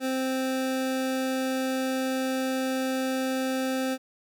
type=tone; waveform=25% pulse; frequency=261.6 Hz; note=C4; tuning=in tune; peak=-22 dBFS; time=0-3.98 s; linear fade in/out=50 ms; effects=none